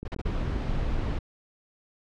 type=click train; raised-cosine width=3 ms; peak=-23 dBFS; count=7; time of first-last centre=0.03-0.83 s; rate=7.5 Hz
type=noise bursts; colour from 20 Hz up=brown; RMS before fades=-31 dBFS; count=4; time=0.05-0.284 s; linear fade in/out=5 ms; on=30 ms; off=38 ms
type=noise; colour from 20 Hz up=brown; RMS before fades=-28 dBFS; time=0.25-1.19 s; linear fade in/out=10 ms
effects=low-pass 4000 Hz 12 dB/octave